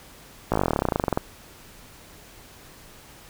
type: slowing click train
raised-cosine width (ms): 1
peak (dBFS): -7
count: 23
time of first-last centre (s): 0.52-1.175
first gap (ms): 17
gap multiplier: 1.05
effects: pink hiss -48 dBFS RMS until 3.29 s